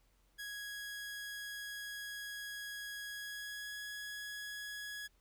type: tone with pitch glide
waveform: sawtooth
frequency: 1661.2 to 1674.7 Hz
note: G#6 to G#6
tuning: 0 to +14 cents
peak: -39 dBFS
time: 0.38-5.08 s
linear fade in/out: 20 ms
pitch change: +14 cents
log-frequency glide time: 3.07-3.75 s
effects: added 45 Hz sine -70 dBFS peak until 5.2 s + pink hiss -75 dBFS RMS until 5.2 s